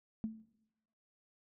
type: tone with exponential decay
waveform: sine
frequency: 220 Hz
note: A3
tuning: in tune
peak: -30 dBFS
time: 0.24-0.4 s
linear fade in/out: 0 ms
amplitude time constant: 33 ms
effects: noise-tail reverb RT60 0.9 s tail -18 dB re dry + tanh soft clip ceiling -26 dBFS